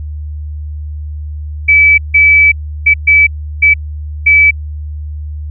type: tone bursts at uneven times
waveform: sine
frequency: 2300 Hz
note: D7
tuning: 37 cents flat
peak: -3 dBFS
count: 6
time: 1.68-1.98 / 2.14-2.52 / 2.86-2.94 / 3.07-3.27 / 3.62-3.74 / 4.26-4.51 s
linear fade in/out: 10 ms
effects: added 75 Hz sine -19 dBFS peak until 5.5 s